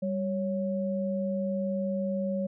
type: tone pair together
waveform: sine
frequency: 196.01 / 554.4 Hz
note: G3 / C#5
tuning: 0 / 0 cents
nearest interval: octave + tritone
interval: 1800 cents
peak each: -29 / -31 dBFS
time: 0.02-2.47 s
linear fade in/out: 10 ms
effects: none